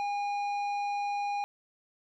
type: tone with tanh clipping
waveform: sine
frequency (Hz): 814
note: G#5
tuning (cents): -35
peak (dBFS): -31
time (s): 0-1.44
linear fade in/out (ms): 0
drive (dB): 10
effects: none